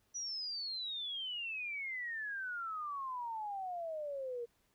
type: exponential sweep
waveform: sine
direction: down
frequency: 5920 to 464.1 Hz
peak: -38 dBFS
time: 0.14-4.46 s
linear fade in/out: 20 ms
effects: pink hiss -75 dBFS RMS until 4.74 s